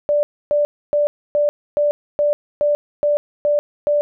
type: tone bursts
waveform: sine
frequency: 587.3 Hz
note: D5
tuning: in tune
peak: -13 dBFS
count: 10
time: 0.09-4.01 s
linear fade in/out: 0 ms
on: 140 ms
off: 280 ms
effects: none